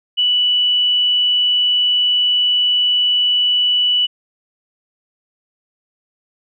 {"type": "tone", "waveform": "sine", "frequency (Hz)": 2960, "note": "F#7", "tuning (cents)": 0, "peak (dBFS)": -12, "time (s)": [0.17, 4.07], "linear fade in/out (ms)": 20, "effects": []}